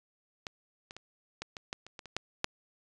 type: clicks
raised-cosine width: 0.2 ms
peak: -20 / -27 / -27 / -20 / -24 / -18 / -30 / -26 / -29 / -14 / -10 dBFS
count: 11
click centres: 0.468 / 0.909 / 0.966 / 1.42 / 1.568 / 1.729 / 1.866 / 1.992 / 2.057 / 2.166 / 2.444 s
effects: resampled to 22050 Hz